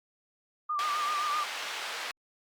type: tone with vibrato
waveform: sine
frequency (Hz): 1194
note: D6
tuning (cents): +28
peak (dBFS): -28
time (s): 0.69-1.44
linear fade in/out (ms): 10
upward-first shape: sine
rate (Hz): 7.7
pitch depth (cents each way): 48
type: band-pass noise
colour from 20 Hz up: white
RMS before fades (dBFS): -37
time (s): 0.79-2.11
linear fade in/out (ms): 0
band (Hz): 690 to 3200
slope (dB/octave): 12
effects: Opus 48 kbps